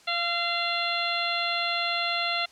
harmonic tone with a mistuned harmonic, 690 Hz, F5, 21 cents flat, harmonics 1 / 2 / 3 / 4 / 5 / 6, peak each -32 / -32 / -32 / -32 / -32 / -32 dBFS, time 0.07-2.46 s, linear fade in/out 10 ms, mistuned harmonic 2, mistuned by -18 cents, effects white hiss -55 dBFS RMS until 2.51 s + low-pass 7000 Hz 12 dB/octave

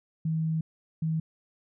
sine tone pair in turn, 160 / 160 Hz, D#3 / D#3, +49 / +49 cents, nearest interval unison, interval 0 cents, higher neither, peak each -25 dBFS, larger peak neither, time 0.25-0.61 / 1.02-1.2 s, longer first, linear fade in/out 5 ms, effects none

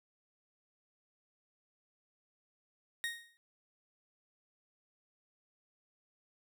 30% pulse tone with exponential decay, 1864.7 Hz, A#6, in tune, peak -29 dBFS, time 3.04-3.37 s, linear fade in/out 0 ms, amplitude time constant 70 ms, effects none

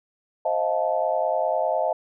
sine chord, F dominant seventh, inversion second, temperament just, 523.8 / 628.6 / 698.5 / 873.1 Hz, C5 / Eb5 / F5 / A5, +2 / +18 / 0 / -14 cents, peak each -28 / -24 / -26 / -28 dBFS, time 0.45-1.93 s, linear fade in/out 5 ms, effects none

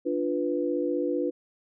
sine chord, B diminished, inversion first, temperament equal, 293.7 / 349.2 / 493.9 Hz, D4 / F4 / B4, 0 / 0 / 0 cents, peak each -29 dBFS, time 0.05-1.31 s, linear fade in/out 20 ms, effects none

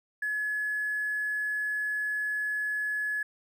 triangle tone with hard clipping, 1700 Hz, G#6, 40 cents sharp, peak -28 dBFS, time 0.22-3.23 s, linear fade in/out 5 ms, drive 3 dB, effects none

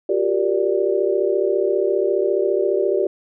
sine chord, G minor seventh, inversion third, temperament equal with one note detuned, 357.4 / 392 / 466.2 / 587.3 Hz, F4 / G4 / Bb4 / D5, +40 / 0 / 0 / 0 cents, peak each -23 / -19 / -24 / -23 dBFS, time 0.09-3.07 s, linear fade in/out 5 ms, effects none

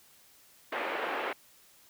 pink band-pass noise, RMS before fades -34 dBFS, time 0.72-1.33 s, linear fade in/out 5 ms, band 380 to 2600 Hz, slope 24 dB/octave, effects white hiss -60 dBFS RMS until 1.89 s

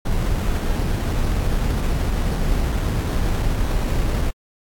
brown noise with sample-and-hold, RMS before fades -20 dBFS, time 0.05-4.31 s, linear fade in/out 10 ms, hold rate 4900 Hz, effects AAC 64 kbps

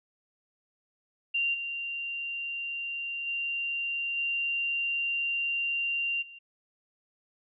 sine tone with level steps, 2774 Hz, F7, 12 cents flat, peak -25 / -32 / -29 / -27 / -45 dBFS, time 1.34-6.39 s, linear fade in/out 10 ms, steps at 1.53 / 3.26 / 4.16 / 6.21 s, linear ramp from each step 20 ms, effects none

